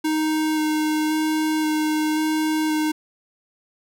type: tone with vibrato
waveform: square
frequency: 310 Hz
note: D#4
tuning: 6 cents flat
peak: -20 dBFS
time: 0.04-2.92 s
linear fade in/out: 10 ms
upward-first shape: square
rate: 0.94 Hz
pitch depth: 9 cents each way
effects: none

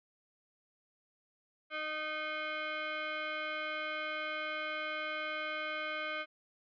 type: tone with frequency modulation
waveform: sine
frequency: 311.1 Hz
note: D#4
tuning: in tune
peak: -35 dBFS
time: 1.7-6.26 s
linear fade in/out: 50 ms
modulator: 924 Hz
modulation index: 2.7
effects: none

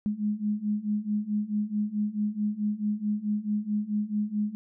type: beating tone pair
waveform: sine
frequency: 207 / 211.6 Hz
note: G#3 / G#3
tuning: -5 / +33 cents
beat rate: 4.6 Hz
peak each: -30 / -28 dBFS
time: 0.06-4.55 s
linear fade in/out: 0 ms
effects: none

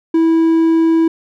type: tone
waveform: triangle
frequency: 326.9 Hz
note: E4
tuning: 14 cents flat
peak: -7 dBFS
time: 0.14-1.08 s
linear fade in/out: 5 ms
effects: none

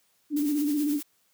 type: tone with vibrato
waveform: sine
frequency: 293.7 Hz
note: D4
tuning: in tune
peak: -23 dBFS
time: 0.3-1.01 s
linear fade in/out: 50 ms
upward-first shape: square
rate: 16 Hz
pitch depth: 47 cents each way
type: noise with tremolo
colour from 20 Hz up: blue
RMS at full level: -37 dBFS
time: 0.36-1.03 s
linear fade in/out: 10 ms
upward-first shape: sine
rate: 9.5 Hz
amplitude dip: 55%
effects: white hiss -68 dBFS RMS until 1.33 s + high-pass 80 Hz 12 dB/octave

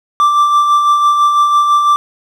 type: tone with tremolo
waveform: triangle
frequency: 1174.7 Hz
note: D6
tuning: in tune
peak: -4 dBFS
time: 0.2-1.96 s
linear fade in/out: 0 ms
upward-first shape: sine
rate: 6 Hz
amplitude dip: 40%
effects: none

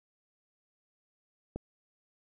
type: click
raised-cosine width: 2 ms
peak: -23 dBFS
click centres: 1.56 s
effects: none

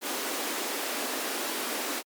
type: high-pass noise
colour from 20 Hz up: pink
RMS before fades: -32 dBFS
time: 0.01-2.03 s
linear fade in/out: 50 ms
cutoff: 250 Hz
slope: 48 dB/octave
effects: MP3 96 kbps

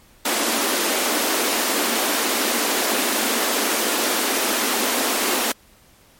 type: high-pass noise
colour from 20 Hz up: pink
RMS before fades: -21 dBFS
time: 0.25-5.52 s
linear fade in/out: 5 ms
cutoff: 220 Hz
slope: 96 dB/octave
effects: pink hiss -53 dBFS RMS until 6.19 s + MP3 64 kbps

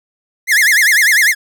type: tone with vibrato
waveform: 45% pulse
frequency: 1884 Hz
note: A#6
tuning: 18 cents sharp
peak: -8 dBFS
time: 0.47-1.35 s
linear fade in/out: 50 ms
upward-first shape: sine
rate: 10 Hz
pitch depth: 230 cents each way
effects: none

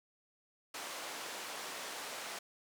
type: band-pass noise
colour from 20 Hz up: pink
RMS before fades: -44 dBFS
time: 0.74-2.39 s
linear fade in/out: 5 ms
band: 520 to 10000 Hz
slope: 12 dB/octave
effects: none

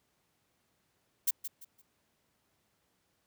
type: noise with echo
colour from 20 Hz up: violet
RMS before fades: -27 dBFS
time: 1.27-1.31 s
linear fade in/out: 10 ms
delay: 170 ms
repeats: 3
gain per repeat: -11 dB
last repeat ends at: 1.82 s
effects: pink hiss -75 dBFS RMS until 3.26 s + high-pass 80 Hz 12 dB/octave

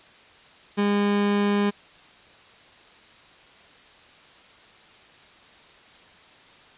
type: tone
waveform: 30% pulse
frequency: 203.8 Hz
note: G#3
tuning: 32 cents flat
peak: -17 dBFS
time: 0.77-1.71 s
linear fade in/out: 20 ms
effects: white hiss -51 dBFS RMS until 6.77 s + resampled to 8000 Hz

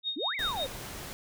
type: tone with tremolo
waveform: sine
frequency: 3712 Hz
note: A#7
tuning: 8 cents flat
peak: -27 dBFS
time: 0.03-0.67 s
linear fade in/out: 50 ms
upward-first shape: triangle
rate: 5.3 Hz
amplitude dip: 100%
type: exponential two-way sweep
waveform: sine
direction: up then down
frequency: 250 to 2349 to 488.5 Hz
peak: -32 dBFS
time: 0.16-0.67 s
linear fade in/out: 10 ms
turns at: 0.35 s
type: noise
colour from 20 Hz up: pink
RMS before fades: -41 dBFS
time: 0.39-1.13 s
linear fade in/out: 0 ms
effects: none

